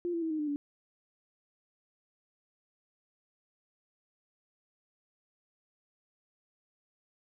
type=tone with pitch steps; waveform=sine; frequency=349.2 / 335.9 / 323.2 / 310.9 / 299.1 / 287.8 Hz; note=F4 / E4 / E4 / D#4 / D4 / D4; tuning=0 / +33 / -34 / -1 / +32 / -35 cents; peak=-30 dBFS; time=0.05-0.56 s; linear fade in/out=0 ms; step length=85 ms; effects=none